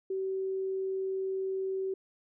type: tone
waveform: sine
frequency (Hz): 382.2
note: G4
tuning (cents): -44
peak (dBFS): -30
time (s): 0.1-1.94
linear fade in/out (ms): 5
effects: none